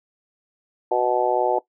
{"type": "harmonic tone", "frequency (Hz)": 123.7, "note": "B2", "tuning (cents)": 3, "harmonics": [3, 4, 5, 6, 7], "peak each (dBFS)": [-24, -24, -24, -24, -24], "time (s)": [0.91, 1.59], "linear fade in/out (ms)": 5, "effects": ["noise-tail reverb RT60 0.1 s tail -18 dB re dry"]}